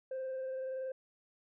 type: tone with frequency modulation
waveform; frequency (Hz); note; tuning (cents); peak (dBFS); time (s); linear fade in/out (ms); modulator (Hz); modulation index
sine; 523.3; C5; 0; -34; 0.11-0.92; 5; 21.1; 0.25
effects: tanh soft clip ceiling -35 dBFS